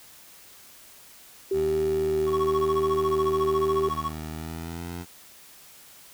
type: tone with vibrato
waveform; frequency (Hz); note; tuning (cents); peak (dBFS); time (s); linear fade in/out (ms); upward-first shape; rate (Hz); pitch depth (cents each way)
sine; 386.9; G4; -23; -22; 1.51-3.89; 5; triangle; 1; 10
type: tone with pitch glide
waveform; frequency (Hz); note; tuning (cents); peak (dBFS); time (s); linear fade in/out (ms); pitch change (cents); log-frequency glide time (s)
15% pulse; 77.78 to 86.8; D#2 to F2; 0 to -10; -27; 1.52-5.06; 50; +190; 4.28-4.93
type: tone with tremolo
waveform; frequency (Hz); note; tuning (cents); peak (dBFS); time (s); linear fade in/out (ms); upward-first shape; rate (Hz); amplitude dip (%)
triangle; 1108.7; C#6; 0; -22; 2.26-4.13; 50; sine; 14; 100
effects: white hiss -50 dBFS RMS until 6.13 s